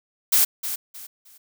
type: noise with echo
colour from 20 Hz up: blue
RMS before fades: -17 dBFS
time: 0.32-0.45 s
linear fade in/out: 10 ms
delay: 310 ms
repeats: 3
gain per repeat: -11 dB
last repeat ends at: 1.38 s
effects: none